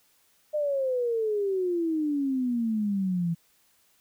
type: exponential sweep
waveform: sine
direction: down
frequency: 611 to 164.81 Hz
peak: -24 dBFS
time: 0.53-3.35 s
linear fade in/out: 20 ms
effects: white hiss -65 dBFS RMS until 4 s